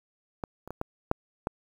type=clicks; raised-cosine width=1 ms; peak=-18 / -28 / -22 / -16 / -9 / -14 dBFS; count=6; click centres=0.438 / 0.676 / 0.706 / 0.814 / 1.114 / 1.471 s; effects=8-bit